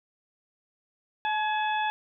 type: harmonic tone with a mistuned harmonic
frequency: 858 Hz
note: A5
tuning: 44 cents flat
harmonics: 1 / 2 / 3 / 4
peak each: -26 / -32 / -36 / -38 dBFS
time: 1.25-1.9 s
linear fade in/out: 0 ms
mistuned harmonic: 2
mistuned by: -40 cents
effects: none